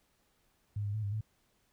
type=tone with pitch steps; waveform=sine; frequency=103.3 / 102 / 108.4 / 100.9 / 108.3 Hz; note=G#2 / G#2 / A2 / G#2 / A2; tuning=-9 / -31 / -25 / -49 / -27 cents; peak=-32 dBFS; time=0.76-1.21 s; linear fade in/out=5 ms; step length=90 ms; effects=pink hiss -73 dBFS RMS until 1.72 s